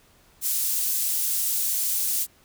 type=high-pass noise; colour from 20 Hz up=pink; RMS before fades=-25 dBFS; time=0.41-2.27 s; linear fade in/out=50 ms; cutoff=9300 Hz; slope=12 dB/octave; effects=pink hiss -58 dBFS RMS until 2.44 s